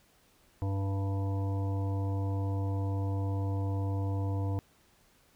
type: harmonic tone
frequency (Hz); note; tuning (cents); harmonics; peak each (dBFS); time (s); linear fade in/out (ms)
97.9; G2; -2; 1 / 3 / 5 / 7 / 9 / 10; -29 / -39 / -43 / -46 / -48 / -49; 0.62-4.59; 0
effects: pink hiss -65 dBFS RMS until 5.35 s